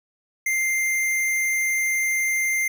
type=tone; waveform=square; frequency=2096 Hz; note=C7; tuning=2 cents sharp; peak=-21 dBFS; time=0.46-2.68 s; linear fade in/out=5 ms; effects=none